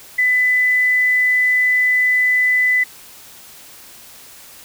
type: tone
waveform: sine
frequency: 2000 Hz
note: B6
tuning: 21 cents sharp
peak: -12 dBFS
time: 0.18-2.84 s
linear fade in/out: 10 ms
effects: white hiss -41 dBFS RMS until 4.64 s